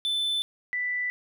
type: tone pair in turn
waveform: triangle / sine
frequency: 3520 / 1980.6 Hz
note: A7 / B6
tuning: 0 / +4 cents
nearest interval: minor seventh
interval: 996 cents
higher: first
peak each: -23 / -26 dBFS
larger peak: first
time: 0.05-0.42 / 0.73-1.1 s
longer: neither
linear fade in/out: 0 ms
effects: none